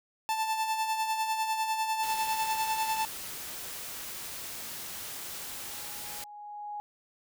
45% pulse tone with tremolo, 881 Hz, A5, 2 cents sharp, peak -26 dBFS, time 0.29-3.05 s, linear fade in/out 0 ms, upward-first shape sine, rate 10 Hz, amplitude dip 50%
white noise, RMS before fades -40 dBFS, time 2.03-6.24 s, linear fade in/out 2 ms
sine tone with exponential growth, 830.6 Hz, G#5, in tune, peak -34 dBFS, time 4.77-6.8 s, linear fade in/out 0 ms, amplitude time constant 440 ms
effects none

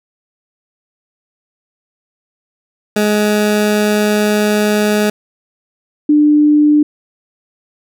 20% pulse / sine tone pair in turn, 209.9 / 298.1 Hz, G#3 / D4, +19 / +26 cents, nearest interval tritone, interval 607 cents, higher second, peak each -6 dBFS, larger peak neither, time 2.96-5.1 / 6.09-6.83 s, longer first, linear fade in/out 5 ms, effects none

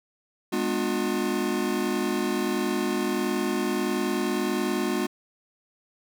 square chord, G# diminished seventh, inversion none, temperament just, 207.7 / 249.2 / 299 / 358.8 Hz, G#3 / B3 / D4 / F4, 0 / +16 / +31 / +47 cents, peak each -31 / -31 / -32 / -29 dBFS, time 0.52-5.07 s, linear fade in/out 10 ms, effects none

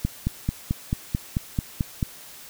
click train, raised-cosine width 5 ms, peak -10 dBFS, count 10, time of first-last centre 0.05-2.028 s, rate 4.55 Hz, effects white hiss -44 dBFS RMS until 2.49 s

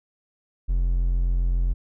triangle tone, 43.65 Hz, F1, in tune, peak -17 dBFS, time 0.68-1.74 s, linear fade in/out 20 ms, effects none

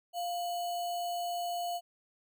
sine tone with sample-and-hold, 699 Hz, F5, 1 cent sharp, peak -32 dBFS, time 0.13-1.81 s, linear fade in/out 50 ms, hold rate 3675 Hz, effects none

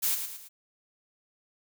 blue noise with echo, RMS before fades -27 dBFS, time 0.02-0.16 s, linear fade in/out 20 ms, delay 110 ms, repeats 3, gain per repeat -7 dB, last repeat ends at 0.49 s, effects none

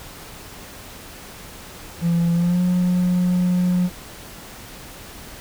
triangle tone with pitch glide, 170 to 179.69 Hz, F3 to F3, -46 to +50 cents, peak -13 dBFS, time 2.01-3.9 s, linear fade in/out 50 ms, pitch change +96 cents, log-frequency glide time 2.34-2.61 s, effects tanh soft clip ceiling -10 dBFS + pink hiss -39 dBFS RMS until 5.4 s

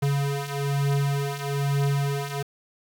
square beating tone pair, 140 / 141.1 Hz, C#3 / C#3, +18 / +31 cents, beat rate 1.1 Hz, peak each -29 / -25 dBFS, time 0.02-2.43 s, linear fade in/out 10 ms, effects 8-bit

